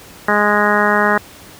harmonic tone, 207.7 Hz, G#3, in tune, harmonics 1 / 2 / 3 / 4 / 5 / 6 / 7 / 8 / 9, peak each -20 / -20 / -20 / -20 / -20 / -20 / -20 / -20 / -20 dBFS, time 0.28-1.18 s, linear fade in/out 5 ms, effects pink hiss -39 dBFS RMS until 1.59 s + high-pass 60 Hz 12 dB/octave

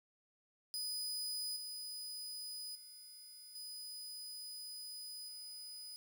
sawtooth tone with level steps, 4978 Hz, D#8, in tune, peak -36 / -41 / -50 / -43 / -45 dBFS, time 0.74-5.96 s, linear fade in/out 0 ms, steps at 1.56 / 2.75 / 3.55 / 5.28 s, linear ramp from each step 5 ms, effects 11-bit

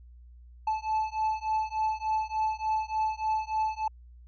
triangle beating tone pair, 869 / 872.4 Hz, A5 / A5, -22 / -15 cents, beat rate 3.4 Hz, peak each -28 dBFS, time 0.67-3.88 s, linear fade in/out 5 ms, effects added 60 Hz sine -48 dBFS peak until 4.27 s + resampled to 16000 Hz

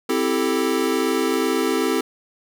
square chord, A minor seventh, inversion first, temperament equal, 261.6 / 329.6 / 392 / 440 Hz, C4 / E4 / G4 / A4, 0 / 0 / 0 / 0 cents, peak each -25 dBFS, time 0.09-2.01 s, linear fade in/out 5 ms, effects none

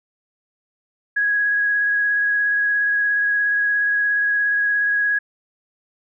sine tone with vibrato, 1661.2 Hz, G#6, in tune, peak -16 dBFS, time 1.16-5.19 s, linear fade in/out 10 ms, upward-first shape triangle, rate 17 Hz, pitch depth 15 cents each way, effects none

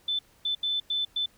sine tone bursts at uneven times, 3520 Hz, A7, in tune, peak -25 dBFS, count 5, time 0.08-0.19 / 0.45-0.55 / 0.63-0.8 / 0.9-1.05 / 1.16-1.26 s, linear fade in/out 5 ms, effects pink hiss -61 dBFS RMS until 1.37 s

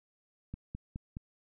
click train, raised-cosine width 5 ms, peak -27 dBFS, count 4, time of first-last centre 0.54-1.169 s, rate 4.77 Hz, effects none

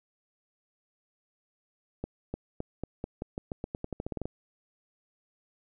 accelerating click train, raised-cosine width 2 ms, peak -20 dBFS, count 18, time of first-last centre 2.04-4.255 s, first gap 300 ms, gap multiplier 0.88, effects none

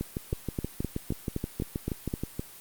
two click trains, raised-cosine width 3 ms, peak -17 / -16 dBFS, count 16 / 8, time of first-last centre 0.01-2.395 / 0.33-2.139 s, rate 6.29 / 3.87 Hz, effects white hiss -48 dBFS RMS until 2.6 s + Opus 32 kbps

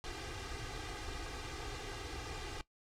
pink noise with comb filter, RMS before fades -43 dBFS, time 0.04-2.61 s, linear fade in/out 0 ms, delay 2.5 ms, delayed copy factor +1, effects noise-tail reverb RT60 0.1 s tail -18 dB re dry + low-pass 6000 Hz 12 dB/octave

